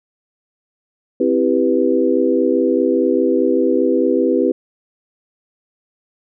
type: chord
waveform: sine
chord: C major seventh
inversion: none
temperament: equal with one note detuned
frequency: 261.6 / 329.6 / 394.5 / 493.9 Hz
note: C4 / E4 / G4 / B4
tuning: 0 / 0 / +11 / 0 cents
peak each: -18 dBFS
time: 1.2-4.52 s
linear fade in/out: 5 ms
effects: none